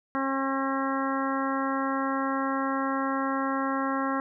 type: harmonic tone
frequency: 270 Hz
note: C#4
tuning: 45 cents flat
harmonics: 1 / 2 / 3 / 4 / 5 / 6 / 7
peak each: -29 / -34 / -35 / -31 / -34 / -38 / -40 dBFS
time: 0.15-4.2 s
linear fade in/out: 0 ms
effects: none